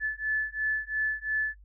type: beating tone pair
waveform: sine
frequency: 1734 / 1736.9 Hz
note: A6 / A6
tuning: -26 / -23 cents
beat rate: 2.9 Hz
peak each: -30 dBFS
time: 0-1.56 s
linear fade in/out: 50 ms
effects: noise-tail reverb RT60 0.1 s tail -24 dB re dry + added 50 Hz sine -50 dBFS peak until 1.64 s